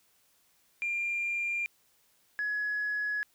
sine tone pair in turn, 2392 / 1685.5 Hz, D7 / G#6, +31 / +25 cents, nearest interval tritone, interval 606 cents, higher first, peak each -28 dBFS, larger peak neither, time 0.82-1.66 / 2.39-3.23 s, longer neither, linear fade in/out 0 ms, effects tanh soft clip ceiling -25 dBFS + white hiss -68 dBFS RMS until 3.34 s

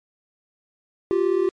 triangle tone pair together, 350.9 / 388.9 Hz, F4 / G4, +8 / -14 cents, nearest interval major second, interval 178 cents, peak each -19 / -18 dBFS, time 1.11-1.49 s, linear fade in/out 0 ms, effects MP3 48 kbps

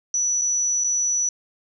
sine tone with dropouts, 5920 Hz, F#8, in tune, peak -19 dBFS, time 0.14-1.29 s, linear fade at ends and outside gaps 2 ms, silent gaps 0.414-0.417 / 0.839-0.843 s, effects none

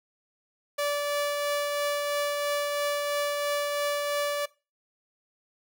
sawtooth tone with tremolo, 580 Hz, D5, 22 cents flat, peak -21 dBFS, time 0.78-4.46 s, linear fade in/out 10 ms, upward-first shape triangle, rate 3 Hz, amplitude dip 30%, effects noise-tail reverb RT60 0.3 s tail -21 dB re dry

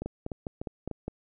two click trains, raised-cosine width 2 ms, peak -21 / -20 dBFS, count 4 / 6, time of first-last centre 0.02-0.913 / 0.06-1.08 s, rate 3.36 / 4.9 Hz, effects none

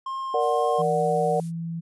triangle tone with vibrato, 1062 Hz, C6, 25 cents sharp, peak -26 dBFS, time 0.06-0.82 s, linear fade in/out 5 ms, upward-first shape triangle, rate 2 Hz, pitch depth 9 cents each way
sine chord, Bb augmented, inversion none, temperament equal, 466.2 / 587.3 / 740 Hz, Bb4 / D5 / F#5, 0 / 0 / 0 cents, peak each -24 / -26 / -24 dBFS, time 0.34-1.4 s, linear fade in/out 2 ms
violet noise, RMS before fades -43 dBFS, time 0.38-1.52 s, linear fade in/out 50 ms
sine tone with pitch glide, 164.81 to 166.44 Hz, E3 to E3, 0 to +17 cents, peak -28 dBFS, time 0.78-1.81 s, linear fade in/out 20 ms, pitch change +17 cents, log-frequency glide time 0.95-1.11 s
effects resampled to 24000 Hz

